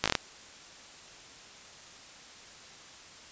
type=slowing click train; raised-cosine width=0.2 ms; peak=-7 dBFS; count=6; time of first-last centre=0.04-0.152 s; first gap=17 ms; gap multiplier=1.14; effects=white hiss -50 dBFS RMS until 3.31 s + resampled to 16000 Hz